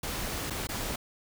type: noise with dropouts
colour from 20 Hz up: pink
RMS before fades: -34 dBFS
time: 0.03-0.96 s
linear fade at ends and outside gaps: 5 ms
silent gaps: 0.5-0.505 / 0.671-0.689 s
effects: none